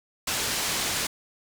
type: low-pass noise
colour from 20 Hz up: white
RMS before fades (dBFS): -28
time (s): 0.27-1.07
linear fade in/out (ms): 5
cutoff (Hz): 7800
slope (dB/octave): 12
effects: none